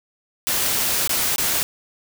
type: noise with dropouts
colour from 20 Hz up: white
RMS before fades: -21 dBFS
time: 0.47-1.63 s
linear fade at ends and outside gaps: 0 ms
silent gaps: 1.075-1.094 / 1.36-1.382 s
effects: none